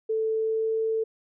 sine tone with pitch glide, 441.3 to 444.4 Hz, A4 to A4, +5 to +17 cents, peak -23 dBFS, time 0.09-1.04 s, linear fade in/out 10 ms, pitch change +12 cents, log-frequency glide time 0.32-0.75 s, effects none

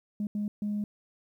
sine tone bursts at uneven times, 207.7 Hz, G#3, in tune, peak -27 dBFS, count 3, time 0.2-0.27 / 0.35-0.48 / 0.62-0.84 s, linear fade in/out 2 ms, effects tanh soft clip ceiling -25 dBFS + 11-bit

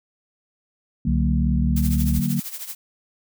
sine chord, D augmented, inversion none, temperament equal with one note detuned, 146.83 / 185 / 230.4 Hz, D3 / F#3 / A#3, 0 / 0 / -20 cents, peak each -24 dBFS, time 1.05-2.4 s, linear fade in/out 5 ms
sine tone with pitch glide, 66.8 to 69.72 Hz, C2 to C#2, +36 to +11 cents, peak -20 dBFS, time 1.07-2.2 s, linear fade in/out 10 ms, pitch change +75 cents, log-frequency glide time 1.3-1.99 s
blue noise with tremolo, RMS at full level -30 dBFS, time 1.76-2.75 s, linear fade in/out 5 ms, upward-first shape triangle, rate 13 Hz, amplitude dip 80%
effects none

